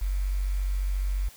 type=tone with quantisation; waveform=sine; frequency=47.2 Hz; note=F#1; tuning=35 cents sharp; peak=-24 dBFS; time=0.01-1.29 s; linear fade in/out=10 ms; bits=8; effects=white hiss -51 dBFS RMS until 1.36 s